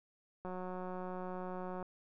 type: click train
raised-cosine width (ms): 1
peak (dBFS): -30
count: 253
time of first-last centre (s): 0.45-1.827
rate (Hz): 183
effects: none